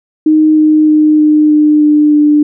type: tone with pitch steps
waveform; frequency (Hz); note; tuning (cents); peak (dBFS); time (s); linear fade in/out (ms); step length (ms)
sine; 310 / 307.9 / 305.7 / 303.6 / 301.5 / 299.4 / 297.4; D#4 / D#4 / D#4 / D#4 / D4 / D4 / D4; -6 / -18 / -30 / -42 / +46 / +33 / +22; -4; 0.26-2.43; 5; 310
effects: none